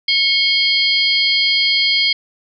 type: tone cluster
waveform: sine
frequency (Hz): 2190 / 3216 / 4298 / 4848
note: C#7 / G7 / C8 / D#8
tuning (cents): -22 / +44 / +46 / -46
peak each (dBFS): -18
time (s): 0.08-2.13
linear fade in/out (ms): 5
effects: none